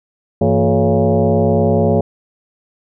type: tone with frequency modulation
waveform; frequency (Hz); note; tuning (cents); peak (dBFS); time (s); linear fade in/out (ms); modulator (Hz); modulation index
sine; 164.81; E3; 0; -10; 0.41-2.01; 5; 131; 3.8
effects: none